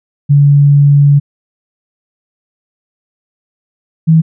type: tone pair in turn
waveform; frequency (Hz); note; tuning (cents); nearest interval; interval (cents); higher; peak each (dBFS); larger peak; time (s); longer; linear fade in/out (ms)
sine; 143 / 161.12; D3 / E3; -46 / -39; major second; 207; second; -3; neither; 0.29-1.2 / 4.07-4.22; first; 20
effects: none